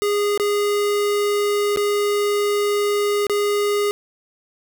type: tone with dropouts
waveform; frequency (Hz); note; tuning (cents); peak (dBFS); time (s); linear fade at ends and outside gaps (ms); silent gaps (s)
square; 411; G#4; -18; -18; 0.02-3.91; 0; 0.376-0.398 / 1.761-1.772 / 3.268-3.297
effects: none